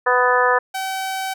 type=harmonic tone; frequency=249 Hz; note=B3; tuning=14 cents sharp; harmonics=2 / 3 / 4 / 5 / 6 / 7; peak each=-19 / -23 / -19 / -21 / -24 / -20 dBFS; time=0.06-0.59 s; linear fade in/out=10 ms
type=tone; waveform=sawtooth; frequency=765 Hz; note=G5; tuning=42 cents flat; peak=-19 dBFS; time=0.74-1.34 s; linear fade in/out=10 ms
effects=none